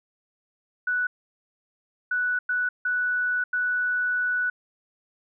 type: tone bursts at uneven times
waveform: sine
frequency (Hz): 1480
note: F#6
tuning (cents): 0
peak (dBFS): -22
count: 5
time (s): 0.87-1.07 / 2.11-2.39 / 2.49-2.69 / 2.85-3.44 / 3.53-4.5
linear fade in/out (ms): 5
effects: none